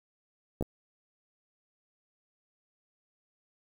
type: clicks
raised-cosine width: 2 ms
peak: -17 / -20 dBFS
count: 2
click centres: 0.61 / 0.625 s
effects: 8-bit